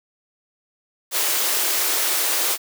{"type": "high-pass noise", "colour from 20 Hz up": "white", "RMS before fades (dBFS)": -21, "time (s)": [1.11, 2.58], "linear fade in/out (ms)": 50, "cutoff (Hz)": 310, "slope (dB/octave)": 96, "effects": []}